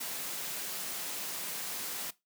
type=high-pass noise; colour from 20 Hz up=white; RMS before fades=-38 dBFS; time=0-2.11 s; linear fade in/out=10 ms; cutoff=140 Hz; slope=24 dB/octave; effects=noise-tail reverb RT60 0.2 s tail -19 dB re dry